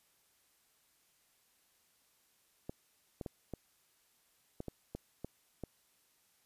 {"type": "clicks", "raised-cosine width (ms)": 2, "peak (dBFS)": -27, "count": 9, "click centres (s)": [2.695, 3.212, 3.262, 3.537, 4.604, 4.683, 4.95, 5.246, 5.637], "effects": ["white hiss -72 dBFS RMS until 6.45 s", "resampled to 32000 Hz"]}